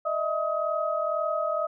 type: tone cluster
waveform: sine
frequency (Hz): 610 / 652 / 1265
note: D#5 / E5 / D#6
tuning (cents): -34 / -19 / +28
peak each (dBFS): -29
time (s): 0.05-1.67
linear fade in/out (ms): 10
effects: none